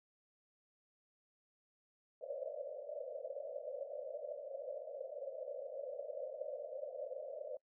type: band-pass noise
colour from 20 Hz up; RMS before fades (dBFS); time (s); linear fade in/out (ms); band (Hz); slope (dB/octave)
pink; -45; 2.21-7.57; 5; 510 to 620; 96
effects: noise-tail reverb RT60 0.1 s tail -24 dB re dry